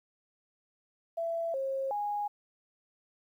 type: tone with pitch steps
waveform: sine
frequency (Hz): 668 / 538 / 825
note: E5 / C5 / G#5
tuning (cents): +23 / +48 / -12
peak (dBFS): -30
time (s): 1.17-2.28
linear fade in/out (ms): 10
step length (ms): 370
effects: 11-bit